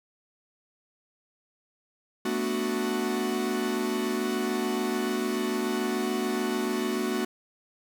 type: chord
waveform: 45% pulse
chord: B minor seventh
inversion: third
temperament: equal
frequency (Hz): 220 / 246.9 / 293.7 / 370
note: A3 / B3 / D4 / F#4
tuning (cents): 0 / 0 / 0 / 0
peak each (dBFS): -32 / -32 / -35 / -30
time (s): 2.25-7.25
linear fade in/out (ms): 5
effects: none